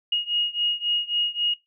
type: beating tone pair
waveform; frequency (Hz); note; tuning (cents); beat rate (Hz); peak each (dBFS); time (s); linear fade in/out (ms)
sine; 2872 / 2875.7; F7 / F#7; +48 / -50; 3.7; -24 / -25; 0.12-1.54; 5
effects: noise-tail reverb RT60 0.2 s tail -20 dB re dry